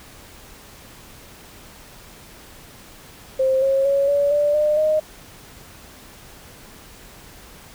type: tone with pitch steps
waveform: sine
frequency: 527 / 541.2 / 555.8 / 570.7 / 586.1 / 601.9 / 618.1 Hz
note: C5 / C#5 / C#5 / D5 / D5 / D5 / D#5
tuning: +12 / -42 / +4 / -50 / -4 / +42 / -12 cents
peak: -15 dBFS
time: 3.39-5 s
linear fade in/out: 10 ms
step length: 230 ms
effects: pink hiss -44 dBFS RMS until 7.74 s